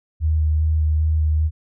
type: tone with vibrato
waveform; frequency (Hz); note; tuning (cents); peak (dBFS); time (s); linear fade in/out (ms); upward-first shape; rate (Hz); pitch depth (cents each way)
sine; 77.78; D#2; 0; -15; 0.2-1.51; 50; square; 2.5; 13
effects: none